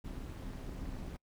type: noise with amplitude modulation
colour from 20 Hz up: brown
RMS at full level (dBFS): -39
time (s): 0.04-1.17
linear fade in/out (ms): 10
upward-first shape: sine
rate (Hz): 227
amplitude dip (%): 80
effects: noise-tail reverb RT60 0.1 s tail -26 dB re dry